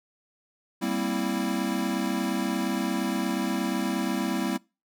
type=chord; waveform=square; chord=C dominant seventh; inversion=second; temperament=equal; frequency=196 / 233.1 / 261.6 / 329.6 Hz; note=G3 / Bb3 / C4 / E4; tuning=0 / 0 / 0 / 0 cents; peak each=-32 dBFS; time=0.81-4.58 s; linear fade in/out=20 ms; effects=noise-tail reverb RT60 0.3 s tail -25 dB re dry